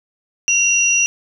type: tone pair together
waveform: sine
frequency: 2751 / 5829 Hz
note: F7 / F#8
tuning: -27 / -27 cents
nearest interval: octave + minor second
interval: 1300 cents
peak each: -15 dBFS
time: 0.48-1.06 s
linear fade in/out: 0 ms
effects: none